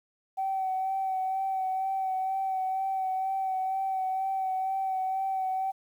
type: tone with vibrato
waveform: sine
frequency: 763 Hz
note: G5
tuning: 47 cents flat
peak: -26 dBFS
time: 0.37-5.72 s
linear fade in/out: 20 ms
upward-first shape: sine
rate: 2.1 Hz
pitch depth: 22 cents each way
effects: tanh soft clip ceiling -22 dBFS + 10-bit